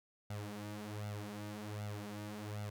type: tone with flanger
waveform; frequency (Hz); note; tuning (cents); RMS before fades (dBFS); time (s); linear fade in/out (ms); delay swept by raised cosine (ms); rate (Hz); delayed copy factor
sawtooth; 104.4; G#2; +10; -44; 0.3-2.7; 5; 1.4 to 6.3; 1.3; +0.8
effects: none